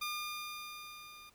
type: tone with level ramp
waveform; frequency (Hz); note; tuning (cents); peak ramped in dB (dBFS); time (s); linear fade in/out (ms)
15% pulse; 1208; D6; +48; -29 to -46; 0.01-1.3; 10
effects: pink hiss -67 dBFS RMS until 1.34 s